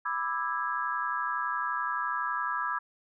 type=chord; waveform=sine; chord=E dominant seventh; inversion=second; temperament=just; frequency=988.9 / 1186.7 / 1318.5 / 1648.1 Hz; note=B5 / D6 / E6 / G#6; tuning=+2 / +18 / 0 / -14 cents; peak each=-34 dBFS; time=0.05-2.79 s; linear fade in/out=10 ms; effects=none